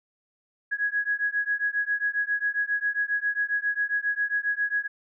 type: beating tone pair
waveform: sine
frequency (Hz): 1661.2 / 1668.6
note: G#6 / G#6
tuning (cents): 0 / +8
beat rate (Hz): 7.4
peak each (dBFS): -27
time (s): 0.71-4.88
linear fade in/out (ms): 20
effects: none